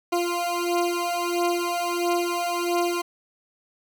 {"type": "beating tone pair", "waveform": "20% pulse", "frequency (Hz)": [347.4, 348.9], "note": ["F4", "F4"], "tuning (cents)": [-9, -2], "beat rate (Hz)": 1.5, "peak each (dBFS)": -21, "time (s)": [0.12, 3.02], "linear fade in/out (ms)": 10, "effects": []}